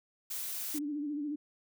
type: noise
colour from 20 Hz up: blue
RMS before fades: -38 dBFS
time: 0.3-0.79 s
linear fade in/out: 10 ms
type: tone with vibrato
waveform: sine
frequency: 293.7 Hz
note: D4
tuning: in tune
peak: -33 dBFS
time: 0.74-1.36 s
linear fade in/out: 10 ms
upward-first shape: sine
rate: 14 Hz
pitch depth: 61 cents each way
effects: none